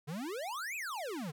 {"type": "exponential two-way sweep", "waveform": "square", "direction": "up then down", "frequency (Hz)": [137, 2637, 137], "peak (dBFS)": -38, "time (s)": [0.07, 1.32], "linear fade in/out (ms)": 20, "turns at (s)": 0.76, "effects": []}